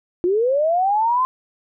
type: linear sweep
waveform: sine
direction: up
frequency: 340 to 1046.5 Hz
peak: -15 dBFS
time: 0.24-1.25 s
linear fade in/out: 0 ms
effects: none